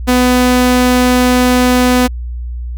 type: tone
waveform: sawtooth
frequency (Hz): 249.8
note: B3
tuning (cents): +20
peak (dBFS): -4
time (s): 0.07-2.08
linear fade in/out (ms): 20
effects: added 60 Hz sine -19 dBFS peak until 2.77 s